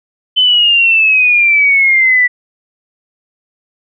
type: exponential sweep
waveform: sine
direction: down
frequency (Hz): 3054 to 1959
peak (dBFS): -6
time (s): 0.36-2.28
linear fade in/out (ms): 20
effects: none